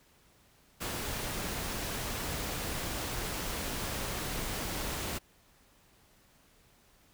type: noise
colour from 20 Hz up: pink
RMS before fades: -36 dBFS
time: 0.8-5.19 s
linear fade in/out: 20 ms
effects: pink hiss -64 dBFS RMS until 7.13 s